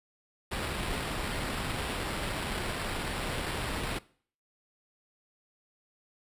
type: noise with sample-and-hold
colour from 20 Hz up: pink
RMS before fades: -34 dBFS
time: 0.51-3.99 s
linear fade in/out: 10 ms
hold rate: 6300 Hz
effects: noise-tail reverb RT60 0.5 s tail -21 dB re dry + resampled to 32000 Hz